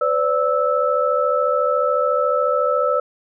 sine tone cluster, 506 / 580 / 1311 Hz, B4 / D5 / E6, +42 / -22 / -10 cents, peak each -20 dBFS, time 0.01-3 s, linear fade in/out 5 ms, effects none

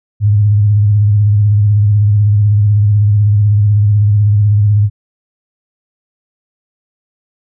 sine tone with vibrato, 103.83 Hz, G#2, in tune, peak -6 dBFS, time 0.2-4.9 s, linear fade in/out 50 ms, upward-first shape sine, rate 16 Hz, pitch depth 53 cents each way, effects none

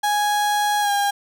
35% pulse tone with pitch glide, 830 to 808.7 Hz, G#5 to G#5, -1 to -46 cents, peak -16 dBFS, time 0.03-1.11 s, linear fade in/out 10 ms, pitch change -45 cents, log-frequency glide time 0.81-0.91 s, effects none

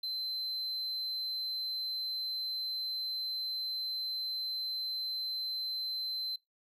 triangle tone, 4080 Hz, C8, 44 cents flat, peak -33 dBFS, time 0.03-6.36 s, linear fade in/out 5 ms, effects noise-tail reverb RT60 0.2 s tail -23 dB re dry

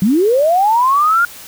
sine linear sweep, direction up, 174.61 to 1431 Hz, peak -9 dBFS, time 0.02-1.25 s, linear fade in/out 2 ms, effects white hiss -35 dBFS RMS until 1.47 s

